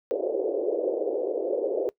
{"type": "band-pass noise", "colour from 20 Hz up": "white", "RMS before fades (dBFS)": -27, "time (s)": [0.11, 1.89], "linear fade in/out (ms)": 0, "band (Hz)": [360, 550], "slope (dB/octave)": 48, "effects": ["noise-tail reverb RT60 0.1 s tail -21 dB re dry"]}